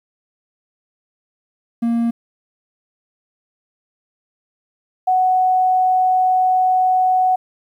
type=tone pair in turn; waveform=triangle / sine; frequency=233.1 / 742.1 Hz; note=A#3 / F#5; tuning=0 / +5 cents; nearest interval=octave + minor sixth; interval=2005 cents; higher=second; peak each=-13 / -12 dBFS; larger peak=second; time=1.82-2.11 / 5.07-7.36 s; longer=second; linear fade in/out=10 ms; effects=9-bit